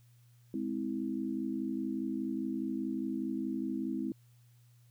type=chord; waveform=sine; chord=Ab augmented; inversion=none; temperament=just; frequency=207.7 / 259.6 / 324.5 Hz; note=Ab3 / C4 / E4; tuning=0 / -13 / -27 cents; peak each=-38 / -36 / -37 dBFS; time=0.54-4.12 s; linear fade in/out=2 ms; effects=added 120 Hz sine -59 dBFS peak until 4.9 s + white hiss -72 dBFS RMS until 4.9 s